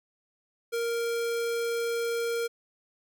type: tone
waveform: square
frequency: 466.2 Hz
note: A#4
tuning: in tune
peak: -28 dBFS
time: 0.72-2.48 s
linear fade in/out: 20 ms
effects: none